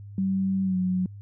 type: tone with pitch glide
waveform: sine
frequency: 191.9 to 183.98 Hz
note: G3 to F#3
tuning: -37 to -10 cents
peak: -22 dBFS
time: 0.18-1.06 s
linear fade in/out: 2 ms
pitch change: -73 cents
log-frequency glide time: 0.63-0.77 s
effects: added 101 Hz sine -39 dBFS peak until 1.21 s